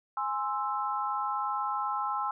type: chord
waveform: sine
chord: Ab augmented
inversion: none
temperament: equal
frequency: 830.6 / 1046.5 / 1318.5 Hz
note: Ab5 / C6 / E6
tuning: 0 / 0 / 0 cents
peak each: -33 dBFS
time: 0.17-2.31 s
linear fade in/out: 2 ms
effects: none